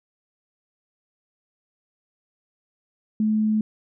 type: tone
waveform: sine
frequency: 215.7 Hz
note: A3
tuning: 34 cents flat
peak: -18 dBFS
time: 3.2-3.61 s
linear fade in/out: 2 ms
effects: none